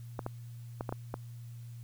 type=clicks; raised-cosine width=1 ms; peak=-21 dBFS; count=6; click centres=0.192 / 0.264 / 0.809 / 0.892 / 0.925 / 1.141 s; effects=added 118 Hz sine -43 dBFS peak until 1.83 s + white hiss -64 dBFS RMS until 1.83 s